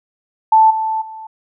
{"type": "tone with level steps", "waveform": "sine", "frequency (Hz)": 880, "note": "A5", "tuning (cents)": 0, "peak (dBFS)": [-6, -16, -29], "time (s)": [0.52, 1.27], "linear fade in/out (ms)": 5, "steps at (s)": [0.7, 1.01], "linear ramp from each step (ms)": 10, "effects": []}